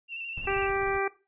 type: tone with vibrato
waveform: sine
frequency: 2720 Hz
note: F7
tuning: 46 cents flat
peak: -34 dBFS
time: 0.08-0.7 s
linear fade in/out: 50 ms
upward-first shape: square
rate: 12 Hz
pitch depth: 31 cents each way
type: noise with tremolo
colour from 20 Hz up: brown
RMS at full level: -39 dBFS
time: 0.37-0.99 s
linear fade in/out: 5 ms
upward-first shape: sine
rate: 16 Hz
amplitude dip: 55%
type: harmonic tone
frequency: 392.1 Hz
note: G4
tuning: in tune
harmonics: 1 / 2 / 3 / 4 / 5 / 6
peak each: -29 / -32 / -34 / -35 / -36 / -37 dBFS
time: 0.47-1.08 s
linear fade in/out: 5 ms
effects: noise-tail reverb RT60 0.3 s tail -17 dB re dry + resampled to 8000 Hz